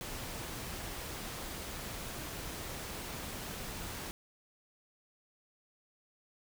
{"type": "noise", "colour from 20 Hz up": "pink", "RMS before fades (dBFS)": -42, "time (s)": [0.01, 4.11], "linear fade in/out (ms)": 0, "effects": []}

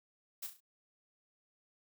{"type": "noise with echo", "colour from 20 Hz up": "blue", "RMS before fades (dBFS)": -41, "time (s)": [0.42, 0.47], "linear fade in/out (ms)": 10, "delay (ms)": 34, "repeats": 4, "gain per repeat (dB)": -7, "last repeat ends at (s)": 0.606, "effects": []}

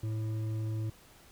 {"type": "tone with hard clipping", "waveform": "sine", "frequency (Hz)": 109.5, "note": "A2", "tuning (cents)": -8, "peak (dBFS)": -33, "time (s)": [0.03, 0.9], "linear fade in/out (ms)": 5, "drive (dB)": 7, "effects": ["pink hiss -58 dBFS RMS until 1.31 s"]}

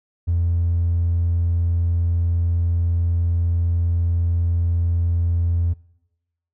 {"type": "tone", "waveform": "triangle", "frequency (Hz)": 85.4, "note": "F2", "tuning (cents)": -38, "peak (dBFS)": -13, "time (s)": [0.27, 5.74], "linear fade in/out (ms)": 20, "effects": ["noise-tail reverb RT60 0.9 s tail -26 dB re dry", "tanh soft clip ceiling -13 dBFS"]}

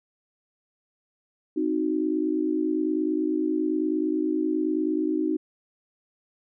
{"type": "chord", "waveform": "sine", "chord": "C diminished", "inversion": "none", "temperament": "equal", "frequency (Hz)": [261.6, 311.1, 370], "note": ["C4", "Eb4", "Gb4"], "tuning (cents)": [0, 0, 0], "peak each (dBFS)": [-30, -24, -29], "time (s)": [1.56, 5.37], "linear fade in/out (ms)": 10, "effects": []}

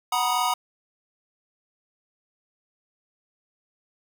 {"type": "chord", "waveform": "square", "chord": "B major seventh", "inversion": "second", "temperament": "equal with one note detuned", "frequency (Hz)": [740, 943.7, 987.8, 1244.5], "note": ["F#5", "A#5", "B5", "D#6"], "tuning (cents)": [0, 21, 0, 0], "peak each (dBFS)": -28, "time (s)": [0.12, 0.54], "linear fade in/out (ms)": 5, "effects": []}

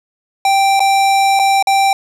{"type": "tone with dropouts", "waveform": "square", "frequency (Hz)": 784, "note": "G5", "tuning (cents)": 0, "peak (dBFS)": -10, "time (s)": [0.45, 1.93], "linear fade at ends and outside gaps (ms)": 2, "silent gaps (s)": [[0.795, 0.803], [1.392, 1.396], [1.626, 1.671]], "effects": ["low-pass 10000 Hz 12 dB/octave", "7-bit"]}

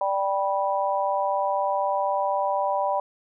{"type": "harmonic tone", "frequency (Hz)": 196, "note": "G3", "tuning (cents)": 0, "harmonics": [3, 4, 5], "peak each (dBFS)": [-26, -26, -26], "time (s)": [0.01, 3], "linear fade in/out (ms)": 2, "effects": []}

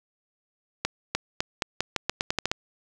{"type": "accelerating click train", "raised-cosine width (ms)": 0.2, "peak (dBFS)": -7, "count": 12, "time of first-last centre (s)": [0.85, 2.515], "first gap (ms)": 300, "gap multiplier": 0.85, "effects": []}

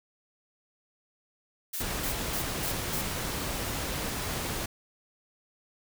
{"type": "noise bursts", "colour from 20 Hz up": "blue", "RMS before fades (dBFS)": -34, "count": 5, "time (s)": [1.73, 3.02], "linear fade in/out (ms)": 10, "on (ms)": 98, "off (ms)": 200}
{"type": "noise", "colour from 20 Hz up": "pink", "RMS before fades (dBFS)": -33, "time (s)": [1.8, 4.66], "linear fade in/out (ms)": 5}
{"effects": []}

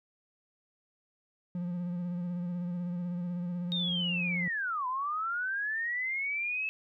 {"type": "tone with vibrato", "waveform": "triangle", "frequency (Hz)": 176.1, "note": "F3", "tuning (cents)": 15, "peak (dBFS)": -30, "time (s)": [1.55, 4.48], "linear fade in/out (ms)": 2, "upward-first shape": "sine", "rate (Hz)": 16, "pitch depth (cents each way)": 32}
{"type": "linear two-way sweep", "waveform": "sine", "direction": "down then up", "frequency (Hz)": [3735, 988, 2616], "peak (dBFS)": -30, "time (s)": [3.72, 6.69], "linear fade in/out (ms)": 0, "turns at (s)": 4.87}
{"effects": []}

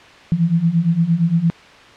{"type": "beating tone pair", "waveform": "sine", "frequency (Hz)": [162.4, 171.1], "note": ["E3", "F3"], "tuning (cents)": [-26, -35], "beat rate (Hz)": 8.7, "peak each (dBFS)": [-18, -15], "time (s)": [0.32, 1.5], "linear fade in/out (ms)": 0, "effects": ["white hiss -42 dBFS RMS until 1.96 s", "low-pass 3000 Hz 12 dB/octave"]}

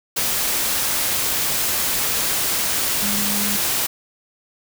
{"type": "tone in noise", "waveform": "sine", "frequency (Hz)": 204.5, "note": "G#3", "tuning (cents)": -26, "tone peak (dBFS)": -26, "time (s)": [3.02, 3.57], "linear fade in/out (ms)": 10, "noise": "white", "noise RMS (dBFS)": -21, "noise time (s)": [0.16, 3.87], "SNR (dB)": -8, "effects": []}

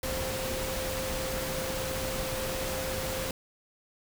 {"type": "tone in noise", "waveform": "sine", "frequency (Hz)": 523.3, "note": "C5", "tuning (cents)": 0, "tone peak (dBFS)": -35, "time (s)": [0.03, 3.31], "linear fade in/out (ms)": 2, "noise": "pink", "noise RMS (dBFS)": -34, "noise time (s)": [0.03, 3.31], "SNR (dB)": -4, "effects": []}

